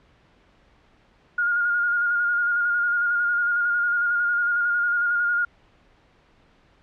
sine tone with vibrato, 1423 Hz, F6, 32 cents sharp, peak -19 dBFS, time 1.38-5.45 s, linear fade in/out 5 ms, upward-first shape square, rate 11 Hz, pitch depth 22 cents each way, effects pink hiss -58 dBFS RMS until 6.82 s + low-pass 3000 Hz 12 dB/octave

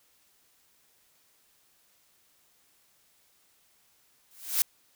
blue noise with exponential growth, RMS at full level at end -21 dBFS, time 4.31-4.62 s, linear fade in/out 1 ms, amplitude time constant 67 ms, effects white hiss -66 dBFS RMS until 4.95 s

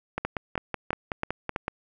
two click trains, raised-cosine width 0.5 ms, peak -13 / -12 dBFS, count 9 / 5, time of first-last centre 0.18-1.681 / 0.25-1.561 s, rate 5.33 / 3.05 Hz, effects none

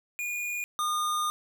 square tone pair in turn, 2437 / 1218.5 Hz, D#7 / D#6, -37 / -37 cents, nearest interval octave, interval 1200 cents, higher first, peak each -31 / -27 dBFS, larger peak second, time 0.19-0.64 / 0.79-1.3 s, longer second, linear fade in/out 0 ms, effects none

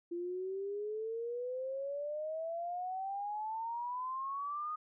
sine exponential sweep, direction up, 341.5 to 1244.5 Hz, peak -36 dBFS, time 0.11-4.76 s, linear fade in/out 10 ms, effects none

